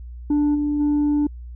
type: tone with level steps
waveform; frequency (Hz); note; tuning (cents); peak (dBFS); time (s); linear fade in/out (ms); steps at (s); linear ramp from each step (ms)
sine; 293.7; D4; 0; -13 / -18 / -14; 0.3-1.27; 5; 0.54 / 0.79; 20
effects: tanh soft clip ceiling -15 dBFS + added 60 Hz sine -33 dBFS peak until 1.55 s